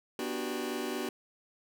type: chord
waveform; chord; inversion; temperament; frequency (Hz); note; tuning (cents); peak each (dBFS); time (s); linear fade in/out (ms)
sawtooth; G major seventh; first; just; 245 / 294 / 367.5 / 392; B3 / D4 / F#4 / G4; -14 / +2 / -12 / 0; -34 / -35 / -33 / -36; 0.19-1.09; 2
effects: none